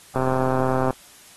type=click train; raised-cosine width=1 ms; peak=-9 dBFS; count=98; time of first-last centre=0.16-0.906 s; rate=130 Hz; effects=white hiss -48 dBFS RMS until 1.36 s + AAC 32 kbps

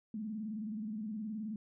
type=tone with vibrato; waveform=sine; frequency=214.8 Hz; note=A3; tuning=41 cents flat; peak=-37 dBFS; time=0.14-1.56 s; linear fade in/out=2 ms; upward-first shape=square; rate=19 Hz; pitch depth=79 cents each way; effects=none

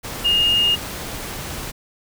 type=tone in noise; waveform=sine; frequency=2841 Hz; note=F7; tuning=29 cents sharp; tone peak=-14 dBFS; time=0.24-0.76 s; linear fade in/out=20 ms; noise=pink; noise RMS=-30 dBFS; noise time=0.03-1.72 s; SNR=+13 dB; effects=none

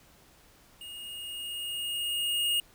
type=tone with level ramp; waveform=square; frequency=2853 Hz; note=F7; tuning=36 cents sharp; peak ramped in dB=-42 to -25 dBFS; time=0.81-2.6 s; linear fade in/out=2 ms; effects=pink hiss -59 dBFS RMS until 2.74 s

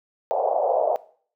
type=band-pass noise; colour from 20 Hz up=pink; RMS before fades=-22 dBFS; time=0.31-0.96 s; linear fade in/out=0 ms; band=520 to 780 Hz; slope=48 dB/octave; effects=noise-tail reverb RT60 0.5 s tail -19 dB re dry

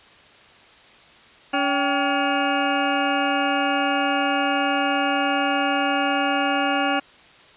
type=harmonic tone with a mistuned harmonic; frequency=282.7 Hz; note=C#4; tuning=34 cents sharp; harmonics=1 / 2 / 3 / 4 / 5 / 6 / 8 / 9 / 10; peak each=-25 / -28 / -24 / -30 / -27 / -31 / -34 / -33 / -29 dBFS; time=1.53-7 s; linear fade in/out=10 ms; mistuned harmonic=3; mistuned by=-130 cents; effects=white hiss -49 dBFS RMS until 7.56 s + resampled to 8000 Hz

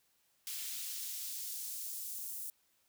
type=noise with high-pass filter sweep; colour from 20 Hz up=white; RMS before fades=-42 dBFS; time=0.47-2.5 s; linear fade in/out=0 ms; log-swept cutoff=2600 to 9300 Hz; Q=0.79; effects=white hiss -74 dBFS RMS until 2.88 s

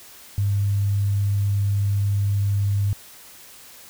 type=tone; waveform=sine; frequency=100.6 Hz; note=G2; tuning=45 cents sharp; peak=-18 dBFS; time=0.38-2.93 s; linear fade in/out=0 ms; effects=white hiss -45 dBFS RMS until 3.89 s

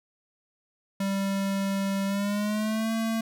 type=tone with pitch glide; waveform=square; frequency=196 to 225.1 Hz; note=G3 to A3; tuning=0 to +40 cents; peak=-26 dBFS; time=1-3.21 s; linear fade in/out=5 ms; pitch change=+240 cents; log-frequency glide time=2.06-2.92 s; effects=none

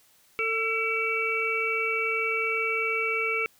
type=harmonic tone with a mistuned harmonic; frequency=447.4 Hz; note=A4; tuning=29 cents sharp; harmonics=1 / 3 / 5 / 6; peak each=-31 / -32 / -27 / -32 dBFS; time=0.39-3.46 s; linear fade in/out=0 ms; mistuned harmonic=5; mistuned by=+34 cents; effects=white hiss -61 dBFS RMS until 3.59 s

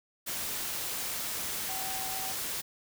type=tone in noise; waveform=sine; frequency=763 Hz; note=G5; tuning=47 cents flat; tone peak=-40 dBFS; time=1.68-2.33 s; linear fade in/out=20 ms; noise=white; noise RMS=-35 dBFS; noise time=0.26-2.62 s; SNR=-8 dB; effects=none

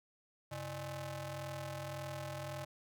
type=ring-modulated tone; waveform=sawtooth; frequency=233.4 Hz; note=A#3; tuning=2 cents sharp; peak=-34 dBFS; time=0.51-2.65 s; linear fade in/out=10 ms; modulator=371 Hz; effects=none

